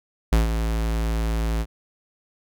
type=tone with ADSR envelope; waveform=square; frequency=55.5 Hz; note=A1; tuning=16 cents sharp; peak=-14 dBFS; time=0.32-1.66 s; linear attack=9 ms; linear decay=140 ms; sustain=-8 dB; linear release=51 ms; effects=none